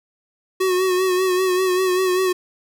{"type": "tone with vibrato", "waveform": "square", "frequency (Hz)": 370, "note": "F#4", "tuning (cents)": 0, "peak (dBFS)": -17, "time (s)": [0.6, 2.33], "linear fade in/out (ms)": 10, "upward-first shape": "sine", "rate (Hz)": 5.1, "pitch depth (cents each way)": 41, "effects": []}